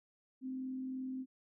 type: tone with frequency modulation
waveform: sine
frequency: 260 Hz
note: C4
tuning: 11 cents flat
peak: -38 dBFS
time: 0.41-1.26 s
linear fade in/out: 50 ms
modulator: 43 Hz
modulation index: 0.2
effects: none